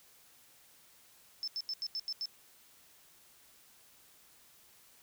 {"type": "tone bursts", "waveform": "sine", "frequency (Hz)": 5274, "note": "E8", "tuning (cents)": 0, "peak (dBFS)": -34, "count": 7, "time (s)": [1.43, 2.256], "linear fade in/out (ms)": 0, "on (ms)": 46, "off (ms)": 84, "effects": ["white hiss -62 dBFS RMS until 5.02 s"]}